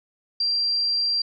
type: tone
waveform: sine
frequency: 4731 Hz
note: D8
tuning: 12 cents sharp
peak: -20 dBFS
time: 0.4-1.22 s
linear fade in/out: 5 ms
effects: none